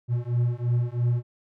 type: beating tone pair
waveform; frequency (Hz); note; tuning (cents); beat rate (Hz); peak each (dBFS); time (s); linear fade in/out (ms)
triangle; 119.2 / 122.2; A#2 / B2; +39 / -18; 3; -23; 0.08-1.23; 50
effects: none